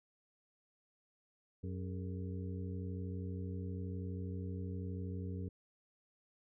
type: harmonic tone with a mistuned harmonic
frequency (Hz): 92.5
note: F#2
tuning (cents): 0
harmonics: 1 / 2 / 3 / 4 / 5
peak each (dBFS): -40 / -45 / -49 / -52 / -53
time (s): 1.63-5.49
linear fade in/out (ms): 10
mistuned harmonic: 4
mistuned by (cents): +150
effects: none